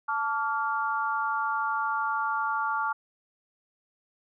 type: chord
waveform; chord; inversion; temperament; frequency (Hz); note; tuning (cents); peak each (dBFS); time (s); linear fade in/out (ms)
sine; D minor; second; equal with one note detuned; 880 / 1147.2 / 1396.9; A5 / D6 / F6; 0 / -41 / 0; -30; 0.08-2.93; 10
effects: none